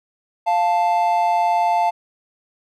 triangle tone pair together, 698.5 / 880 Hz, F5 / A5, 0 / 0 cents, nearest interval major third, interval 400 cents, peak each -16 dBFS, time 0.46-1.91 s, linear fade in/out 20 ms, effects none

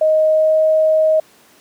sine tone with pitch glide, 625 to 628.6 Hz, D#5 to D#5, +8 to +18 cents, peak -10 dBFS, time 0.01-1.2 s, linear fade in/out 5 ms, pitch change +10 cents, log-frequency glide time 0.28-0.58 s, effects pink hiss -49 dBFS RMS until 1.6 s + high-pass 200 Hz 12 dB/octave

